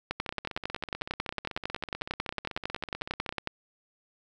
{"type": "two click trains", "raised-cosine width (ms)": 0.3, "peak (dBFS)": [-14, -21], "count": [38, 51], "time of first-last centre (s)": [[0.11, 3.474], [0.2, 3.325]], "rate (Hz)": [11, 16], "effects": []}